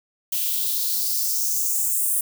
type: noise with high-pass filter sweep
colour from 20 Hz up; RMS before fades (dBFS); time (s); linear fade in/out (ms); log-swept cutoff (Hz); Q
violet; -23; 0.32-2.21; 5; 2900 to 9400; 3
effects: none